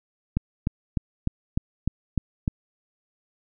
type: click train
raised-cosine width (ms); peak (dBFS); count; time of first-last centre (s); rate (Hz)
5; -10; 8; 0.37-2.478; 3.32
effects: none